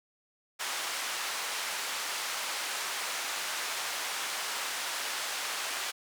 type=band-pass noise; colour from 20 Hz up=pink; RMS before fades=-35 dBFS; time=0.59-5.92 s; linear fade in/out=20 ms; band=980 to 9700 Hz; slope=12 dB/octave; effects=none